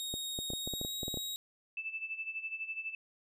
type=tone with pitch glide; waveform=sawtooth; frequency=3748 to 3803 Hz; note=A#7 to A#7; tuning=+9 to +34 cents; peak=-34 dBFS; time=0-1.36 s; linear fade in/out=0 ms; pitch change=+25 cents; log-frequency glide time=0.56-0.93 s
type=clicks; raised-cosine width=2 ms; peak=-26 dBFS; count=12; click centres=0.14 / 0.389 / 0.503 / 0.535 / 0.675 / 0.737 / 0.814 / 0.849 / 1.032 / 1.081 / 1.142 / 1.173 s
type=tone with tremolo; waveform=sine; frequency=2637 Hz; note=E7; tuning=in tune; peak=-34 dBFS; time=1.77-2.95 s; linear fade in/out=2 ms; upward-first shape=sine; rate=12 Hz; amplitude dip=75%
effects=none